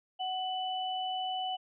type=tone pair together; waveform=sine; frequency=746.5 / 2986 Hz; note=F#5 / F#7; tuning=+15 / +15 cents; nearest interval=2 octaves; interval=2400 cents; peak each=-33 / -37 dBFS; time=0.19-1.57 s; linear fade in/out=20 ms; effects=none